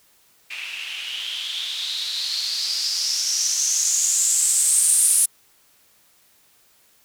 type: noise with low-pass filter sweep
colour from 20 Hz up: violet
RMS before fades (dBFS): -22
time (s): 0.5-5.26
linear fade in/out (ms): 10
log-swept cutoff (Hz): 2500 to 9800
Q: 6.3
effects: white hiss -58 dBFS RMS until 7.04 s